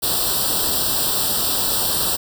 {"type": "noise with comb filter", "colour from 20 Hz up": "white", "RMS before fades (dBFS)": -20, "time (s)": [0.02, 2.17], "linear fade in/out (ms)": 20, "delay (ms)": 0.23, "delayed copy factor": 1, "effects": []}